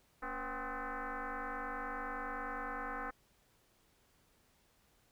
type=tone with frequency modulation; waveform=sine; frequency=232.1 Hz; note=A#3; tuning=7 cents flat; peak=-38 dBFS; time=0.22-3.11 s; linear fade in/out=10 ms; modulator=257 Hz; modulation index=6; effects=pink hiss -71 dBFS RMS until 5.11 s